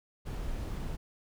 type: noise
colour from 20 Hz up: brown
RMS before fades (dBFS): -36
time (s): 0.25-0.97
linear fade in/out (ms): 20
effects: none